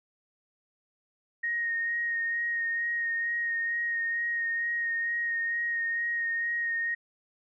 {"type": "tone with vibrato", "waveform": "sine", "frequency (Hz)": 1864, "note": "A#6", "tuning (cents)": -1, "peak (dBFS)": -27, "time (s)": [1.43, 6.95], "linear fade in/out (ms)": 10, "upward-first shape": "sine", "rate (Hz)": 2.2, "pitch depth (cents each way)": 17, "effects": []}